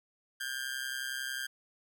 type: tone with amplitude modulation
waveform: sawtooth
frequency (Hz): 1595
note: G6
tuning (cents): +30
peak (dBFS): -28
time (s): 0.4-1.47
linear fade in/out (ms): 10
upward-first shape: sine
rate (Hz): 131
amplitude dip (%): 80
effects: none